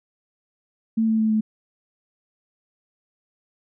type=tone with pitch steps; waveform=sine; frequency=223.4 / 221.2 / 219.1 / 216.9 Hz; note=A3 / A3 / A3 / A3; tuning=+27 / +9 / -7 / -25 cents; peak=-17 dBFS; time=0.97-1.41 s; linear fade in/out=10 ms; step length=110 ms; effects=none